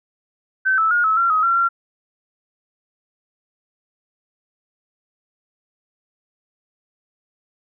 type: tone with pitch steps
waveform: sine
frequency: 1536 / 1312 / 1429 / 1297 / 1369 / 1265 / 1365 / 1373 Hz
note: G6 / E6 / F6 / E6 / F6 / D#6 / F6 / F6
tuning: -36 / -9 / +39 / -28 / -35 / +28 / -40 / -30 cents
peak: -14 dBFS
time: 0.65-1.69 s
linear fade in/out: 20 ms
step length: 130 ms
effects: none